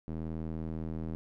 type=tone with band-pass filter; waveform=square; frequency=40.25 Hz; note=E1; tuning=41 cents flat; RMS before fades=-37 dBFS; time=0.08-1.15 s; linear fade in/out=0 ms; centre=220 Hz; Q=1; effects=none